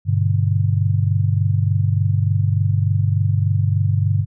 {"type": "chord", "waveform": "sine", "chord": "G major", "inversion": "none", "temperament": "equal with one note detuned", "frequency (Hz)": [100.06, 123.47, 146.83], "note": ["G2", "B2", "D3"], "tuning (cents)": [36, 0, 0], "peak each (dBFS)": [-16, -22, -21], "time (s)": [0.05, 4.26], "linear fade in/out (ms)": 50, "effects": []}